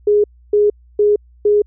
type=tone bursts; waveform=sine; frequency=415.3 Hz; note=G#4; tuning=in tune; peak=-9 dBFS; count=4; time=0.07-1.62 s; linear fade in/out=5 ms; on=170 ms; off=290 ms; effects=added 60 Hz sine -44 dBFS peak until 1.66 s